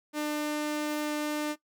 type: tone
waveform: sawtooth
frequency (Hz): 299.8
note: D4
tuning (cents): +36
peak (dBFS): -25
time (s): 0.13-1.56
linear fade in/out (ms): 50
effects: noise-tail reverb RT60 0.1 s tail -17 dB re dry